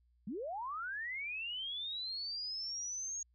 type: linear sweep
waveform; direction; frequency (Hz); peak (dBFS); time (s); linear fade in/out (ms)
sine; up; 174.3 to 6645; -38; 0.27-3.23; 5
effects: added 60 Hz sine -68 dBFS peak until 3.34 s